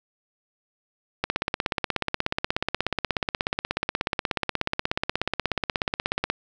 click train, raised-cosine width 0.3 ms, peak -7 dBFS, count 85, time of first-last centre 1.24-6.3 s, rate 16.6 Hz, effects none

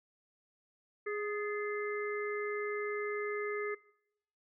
harmonic tone with a mistuned harmonic, 415.3 Hz, G#4, in tune, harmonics 1 / 3 / 4 / 5, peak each -35 / -43 / -45 / -43 dBFS, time 1.06-3.75 s, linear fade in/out 10 ms, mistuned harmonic 4, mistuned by +65 cents, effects noise-tail reverb RT60 0.8 s tail -23 dB re dry

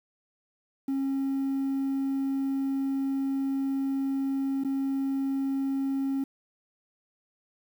triangle tone with dropouts, 271.6 Hz, C#4, 35 cents flat, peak -23 dBFS, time 0.88-6.24 s, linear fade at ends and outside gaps 5 ms, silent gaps 4.637-4.647 s, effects tanh soft clip ceiling -20 dBFS + 9-bit

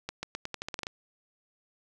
accelerating click train, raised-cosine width 0.2 ms, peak -17 dBFS, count 11, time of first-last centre 0.09-0.869 s, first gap 140 ms, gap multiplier 0.86, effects none

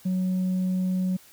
sine tone with tanh clipping, 185 Hz, F#3, in tune, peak -23 dBFS, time 0.05-1.17 s, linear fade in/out 10 ms, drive 1 dB, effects white hiss -53 dBFS RMS until 1.32 s

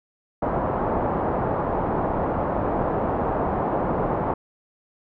white low-pass noise, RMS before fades -24 dBFS, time 0.42-4.34 s, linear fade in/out 5 ms, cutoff 950 Hz, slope 24 dB/octave, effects none

